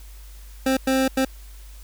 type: tone bursts at uneven times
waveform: 25% pulse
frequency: 264.1 Hz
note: C4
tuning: 16 cents sharp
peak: -14 dBFS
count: 3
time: 0.66-0.77 / 0.87-1.08 / 1.17-1.25 s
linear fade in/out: 5 ms
effects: added 50 Hz sine -39 dBFS peak until 1.83 s + white hiss -51 dBFS RMS until 1.83 s